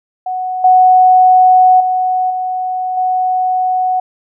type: tone with level steps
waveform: sine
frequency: 740 Hz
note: F#5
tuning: in tune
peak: -16 / -4 / -11 / -15 / -11 dBFS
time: 0.26-4 s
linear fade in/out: 5 ms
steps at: 0.64 / 1.8 / 2.3 / 2.97 s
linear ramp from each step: 5 ms
effects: none